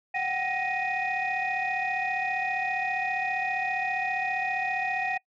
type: tone cluster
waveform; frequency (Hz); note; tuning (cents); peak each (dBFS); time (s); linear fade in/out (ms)
sine; 737 / 772 / 1882 / 2479; F#5 / G5 / A#6 / D#7; -7 / -27 / +16 / -7; -31; 0.14-5.18; 10
effects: noise-tail reverb RT60 0.1 s tail -23 dB re dry + tanh soft clip ceiling -19 dBFS